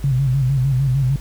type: tone with vibrato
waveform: sine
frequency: 132.7 Hz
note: C3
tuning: 25 cents sharp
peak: -14 dBFS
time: 0.04-1.16 s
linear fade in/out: 2 ms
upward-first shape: square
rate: 6.6 Hz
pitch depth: 78 cents each way
effects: added 50 Hz sine -29 dBFS peak until 1.2 s + pink hiss -43 dBFS RMS until 1.2 s